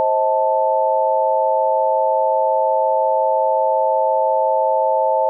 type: chord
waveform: sine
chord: A diminished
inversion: first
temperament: just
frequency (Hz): 528 / 633.6 / 880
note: C5 / Eb5 / A5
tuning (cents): +16 / +31 / 0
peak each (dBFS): -19 / -19 / -17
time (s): 0-5.29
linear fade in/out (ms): 0
effects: none